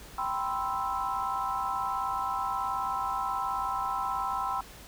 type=chord; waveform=sine; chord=C major seventh; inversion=second; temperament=equal; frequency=784 / 987.8 / 1046.5 / 1318.5 Hz; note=G5 / B5 / C6 / E6; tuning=0 / 0 / 0 / 0 cents; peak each=-34 dBFS; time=0.18-4.61 s; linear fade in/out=5 ms; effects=added 50 Hz sine -51 dBFS peak until 4.87 s + pink hiss -49 dBFS RMS until 4.87 s